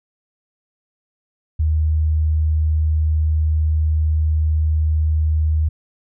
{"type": "tone", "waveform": "sine", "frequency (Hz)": 77.78, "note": "D#2", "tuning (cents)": 0, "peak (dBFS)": -14, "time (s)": [1.59, 5.69], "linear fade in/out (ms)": 10, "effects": []}